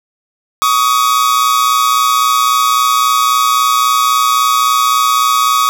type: tone pair together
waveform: 45% pulse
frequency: 1129 / 1252.7 Hz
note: C#6 / D#6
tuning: +31 / +11 cents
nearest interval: major second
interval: 180 cents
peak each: -12 dBFS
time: 0.62-5.69 s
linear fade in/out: 0 ms
effects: none